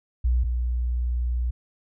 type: tone pair in turn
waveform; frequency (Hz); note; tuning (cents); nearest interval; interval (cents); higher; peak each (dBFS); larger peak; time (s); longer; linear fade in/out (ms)
sine; 61 / 60.54; B1 / B1; -21 / -34; unison; 13; first; -18 / -22; first; 0.24-0.44 / 0.44-1.51; second; 10
effects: none